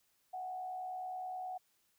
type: tone with frequency modulation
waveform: sine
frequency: 740 Hz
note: F#5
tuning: in tune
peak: -39 dBFS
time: 0.33-1.58 s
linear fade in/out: 10 ms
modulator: 69.6 Hz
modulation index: 0.35
effects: white hiss -75 dBFS RMS until 1.98 s